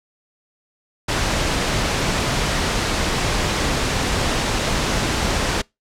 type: noise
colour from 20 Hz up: pink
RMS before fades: -20 dBFS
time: 1.08-5.62 s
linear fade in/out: 10 ms
effects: noise-tail reverb RT60 0.2 s tail -25 dB re dry + low-pass 7000 Hz 12 dB/octave